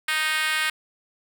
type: tone with high-pass filter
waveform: 5% pulse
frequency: 311.1 Hz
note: D#4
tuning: in tune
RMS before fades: -24 dBFS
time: 0.08-0.7 s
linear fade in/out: 5 ms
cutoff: 1600 Hz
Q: 1.9
effects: none